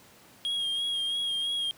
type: tone with vibrato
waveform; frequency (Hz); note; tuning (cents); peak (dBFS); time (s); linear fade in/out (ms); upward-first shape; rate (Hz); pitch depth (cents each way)
triangle; 3261; G#7; -32; -26; 0.45-1.71; 0; sine; 3; 30
effects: pink hiss -55 dBFS RMS until 1.77 s + high-pass 100 Hz 12 dB/octave